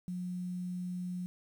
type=tone with quantisation; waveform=sine; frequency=180 Hz; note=F#3; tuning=47 cents flat; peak=-35 dBFS; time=0.08-1.26 s; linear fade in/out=0 ms; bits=10; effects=none